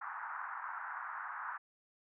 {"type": "band-pass noise", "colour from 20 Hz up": "white", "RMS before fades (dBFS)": -43, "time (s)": [0.01, 1.58], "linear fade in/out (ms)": 10, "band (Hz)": [870, 1600], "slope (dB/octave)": 48, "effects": []}